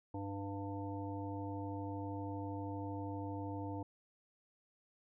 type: harmonic tone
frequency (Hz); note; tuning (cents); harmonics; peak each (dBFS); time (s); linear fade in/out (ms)
99.3; G2; +23; 1 / 3 / 5 / 7 / 9; -43 / -43 / -49 / -51 / -48; 0.14-3.83; 5
effects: none